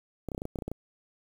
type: clicks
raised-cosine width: 2 ms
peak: -21 dBFS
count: 11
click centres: 0.287 / 0.318 / 0.348 / 0.379 / 0.419 / 0.454 / 0.558 / 0.588 / 0.622 / 0.68 / 0.716 s
effects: 8-bit